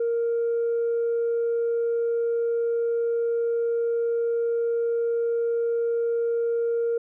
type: tone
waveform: sine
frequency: 466.2 Hz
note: A#4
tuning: in tune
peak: -20 dBFS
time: 0-6.98 s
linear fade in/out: 5 ms
effects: tanh soft clip ceiling -19 dBFS